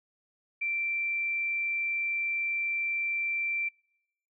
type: tone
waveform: sine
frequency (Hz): 2349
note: D7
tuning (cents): 0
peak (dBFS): -28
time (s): 0.61-3.69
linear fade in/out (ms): 10
effects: noise-tail reverb RT60 0.8 s tail -26 dB re dry